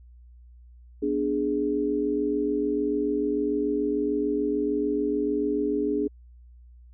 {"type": "chord", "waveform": "sine", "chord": "G# diminished", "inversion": "first", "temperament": "equal", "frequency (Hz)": [246.9, 293.7, 415.3], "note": ["B3", "D4", "G#4"], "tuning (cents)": [0, 0, 0], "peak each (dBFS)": [-32, -26, -26], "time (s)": [1.02, 6.08], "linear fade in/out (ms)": 10, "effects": ["added 60 Hz sine -47 dBFS peak until 6.93 s"]}